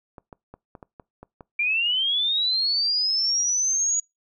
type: clicks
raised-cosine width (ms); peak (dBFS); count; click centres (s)
1; -27; 8; 0.182 / 0.328 / 0.54 / 0.752 / 0.828 / 0.998 / 1.23 / 1.408
type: linear sweep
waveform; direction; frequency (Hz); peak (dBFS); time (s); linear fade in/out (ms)
sine; up; 2349 to 6800; -20; 1.59-4; 5
effects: noise-tail reverb RT60 0.2 s tail -24 dB re dry